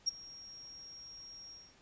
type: tone with ADSR envelope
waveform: sine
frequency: 5588 Hz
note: F8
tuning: in tune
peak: -26 dBFS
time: 0.06-1.75 s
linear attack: 23 ms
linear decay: 13 ms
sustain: -22 dB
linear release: 240 ms
effects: pink hiss -64 dBFS RMS until 1.81 s + resampled to 16000 Hz